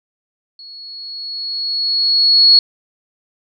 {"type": "tone with level ramp", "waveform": "sine", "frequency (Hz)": 4351, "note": "C#8", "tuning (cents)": -33, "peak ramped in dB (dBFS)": [-34, -4], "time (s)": [0.59, 2.59], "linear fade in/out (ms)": 2, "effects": []}